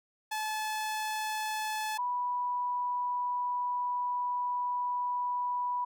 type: tone pair in turn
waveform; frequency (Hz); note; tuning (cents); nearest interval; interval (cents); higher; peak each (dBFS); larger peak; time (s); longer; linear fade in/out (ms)
sawtooth / sine; 863 / 982.9; A5 / B5; -34 / -9; major second; 225; second; -28 / -29; first; 0.31-1.98 / 1.98-5.85; second; 10
effects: none